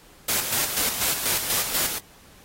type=noise with tremolo; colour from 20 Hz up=white; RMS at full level=-23 dBFS; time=0.28-1.99 s; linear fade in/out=10 ms; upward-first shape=square; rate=4.1 Hz; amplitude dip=50%; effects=pink hiss -52 dBFS RMS until 2.44 s + AAC 48 kbps